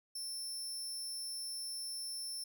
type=tone; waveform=25% pulse; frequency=5360 Hz; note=E8; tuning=28 cents sharp; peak=-35 dBFS; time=0.15-2.44 s; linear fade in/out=5 ms; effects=none